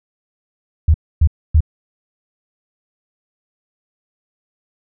sine tone bursts, 77.8 Hz, D#2, in tune, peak -7 dBFS, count 3, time 0.88-1.606 s, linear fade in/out 5 ms, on 62 ms, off 270 ms, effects none

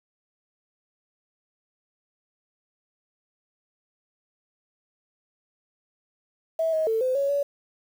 sine tone with pitch steps, 650 / 633 / 446.3 / 513 / 557 / 568 Hz, E5 / D#5 / A4 / C5 / C#5 / C#5, -24 / +30 / +25 / -34 / +8 / +42 cents, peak -21 dBFS, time 6.59-7.43 s, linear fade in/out 5 ms, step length 140 ms, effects 8-bit

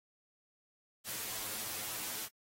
white noise with comb filter, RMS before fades -40 dBFS, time 1.04-2.29 s, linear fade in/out 50 ms, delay 9.3 ms, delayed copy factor +0.95, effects AAC 48 kbps

